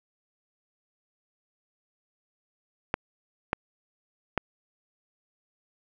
clicks, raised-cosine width 0.5 ms, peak -9 dBFS, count 3, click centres 2.941 / 3.531 / 4.377 s, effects none

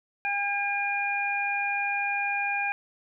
harmonic tone, 807 Hz, G#5, 50 cents flat, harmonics 1 / 2 / 3, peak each -30 / -32 / -28 dBFS, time 0.25-2.72 s, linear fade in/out 0 ms, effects none

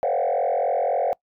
sine tone with frequency modulation, 625 Hz, D#5, 8 cents sharp, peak -18 dBFS, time 0.03-1.13 s, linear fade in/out 0 ms, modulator 43.8 Hz, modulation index 3, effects noise-tail reverb RT60 0.1 s tail -25 dB re dry + tanh soft clip ceiling -16 dBFS

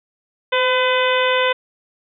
harmonic tone with a mistuned harmonic, 505 Hz, B4, 39 cents sharp, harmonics 1 / 2 / 3 / 4 / 5 / 6 / 7, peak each -18 / -21 / -23 / -24 / -25 / -26 / -26 dBFS, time 0.52-1.53 s, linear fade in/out 10 ms, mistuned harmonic 1, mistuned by +24 cents, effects none

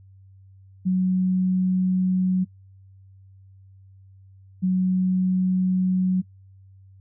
sine tone pair in turn, 185 / 185 Hz, F#3 / F#3, 0 / 0 cents, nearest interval unison, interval 0 cents, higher neither, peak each -18 dBFS, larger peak neither, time 0.85-2.45 / 4.62-6.22 s, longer neither, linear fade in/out 20 ms, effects noise-tail reverb RT60 0.1 s tail -26 dB re dry + added 96 Hz sine -47 dBFS peak until 7 s

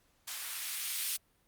violet noise with band-pass filter sweep, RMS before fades -37 dBFS, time 0.27-1.17 s, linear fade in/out 10 ms, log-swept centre 1100 to 3000 Hz, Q 0.81, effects pink hiss -71 dBFS RMS until 1.47 s + Opus 48 kbps

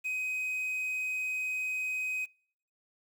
triangle tone with quantisation, 2517 Hz, D#7, 19 cents sharp, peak -29 dBFS, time 0.04-2.26 s, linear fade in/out 20 ms, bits 9, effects noise-tail reverb RT60 0.6 s tail -26 dB re dry

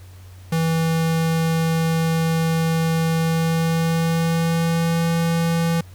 square tone with pitch glide, 163.3 to 166.64 Hz, E3 to E3, -16 to +19 cents, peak -18 dBFS, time 0.52-5.81 s, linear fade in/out 5 ms, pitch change +35 cents, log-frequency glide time 3.2-5.06 s, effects added 92 Hz sine -39 dBFS peak until 5.94 s + pink hiss -51 dBFS RMS until 5.94 s

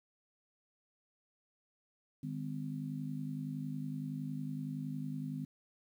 harmonic tone, 50.8 Hz, G#1, 38 cents flat, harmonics 3 / 4 / 5, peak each -40 / -45 / -41 dBFS, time 2.23-5.45 s, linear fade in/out 5 ms, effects 11-bit

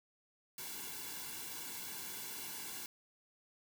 white noise with comb filter, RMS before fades -45 dBFS, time 0.58-2.86 s, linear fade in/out 2 ms, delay 1.6 ms, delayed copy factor -0.8, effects none

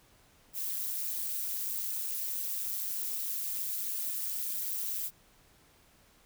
violet noise with amplitude modulation, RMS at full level -31 dBFS, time 0.53-5.11 s, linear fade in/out 50 ms, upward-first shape sine, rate 201 Hz, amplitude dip 90%, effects pink hiss -63 dBFS RMS until 6.25 s

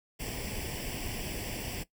pink noise with comb filter, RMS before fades -37 dBFS, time 0.19-1.84 s, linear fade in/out 20 ms, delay 0.38 ms, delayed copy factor +0.75, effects noise-tail reverb RT60 0.1 s tail -17 dB re dry

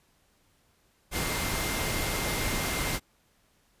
sine tone in noise, 2100 Hz, C7, 6 cents sharp, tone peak -38 dBFS, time 1.11-3 s, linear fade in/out 50 ms, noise pink, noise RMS -30 dBFS, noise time 1.11-3 s, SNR -11 dB, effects pink hiss -67 dBFS RMS until 3.8 s + resampled to 32000 Hz

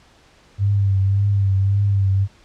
sine tone with vibrato, 98.8 Hz, G2, 14 cents sharp, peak -14 dBFS, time 0.58-2.28 s, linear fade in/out 50 ms, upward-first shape triangle, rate 1.8 Hz, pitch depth 49 cents each way, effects pink hiss -52 dBFS RMS until 2.44 s + low-pass 6000 Hz 12 dB/octave

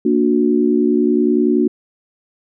sine chord, Bb augmented, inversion none, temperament equal with one note detuned, 233.1 / 293.7 / 364.1 Hz, Bb3 / D4 / F#4, 0 / 0 / -28 cents, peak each -16 dBFS, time 0.05-1.68 s, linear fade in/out 5 ms, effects none

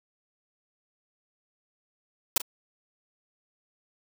white noise with echo, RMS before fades -21 dBFS, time 2.36-2.38 s, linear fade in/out 5 ms, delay 38 ms, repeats 1, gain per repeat -13 dB, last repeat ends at 2.418 s, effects none

